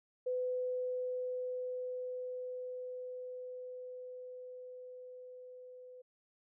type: tone with level ramp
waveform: sine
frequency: 503 Hz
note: B4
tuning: 32 cents sharp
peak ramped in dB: -32 to -50 dBFS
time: 0.26-6.02 s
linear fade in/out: 10 ms
effects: none